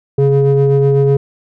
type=ring-modulated tone; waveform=triangle; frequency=140.5 Hz; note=C#3; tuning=24 cents sharp; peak=-3 dBFS; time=0.18-1.17 s; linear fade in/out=5 ms; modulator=277 Hz; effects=none